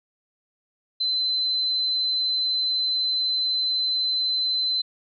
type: tone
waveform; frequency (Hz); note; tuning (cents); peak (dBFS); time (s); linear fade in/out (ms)
sine; 4056; B7; +45; -21; 1-4.82; 10
effects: none